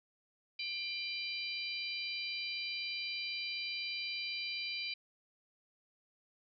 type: harmonic tone with a mistuned harmonic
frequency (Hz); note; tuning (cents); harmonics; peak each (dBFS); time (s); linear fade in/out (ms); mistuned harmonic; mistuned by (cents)
792; G5; +18; 3 / 4 / 5 / 6; -40 / -46 / -43 / -43; 0.59-4.94; 5; 4; -72
effects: none